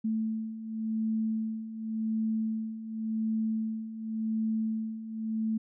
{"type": "beating tone pair", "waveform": "sine", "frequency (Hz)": [220, 220.9], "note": ["A3", "A3"], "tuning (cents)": [0, 7], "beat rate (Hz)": 0.9, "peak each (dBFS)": [-35, -30], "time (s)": [0.04, 5.58], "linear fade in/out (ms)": 10, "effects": []}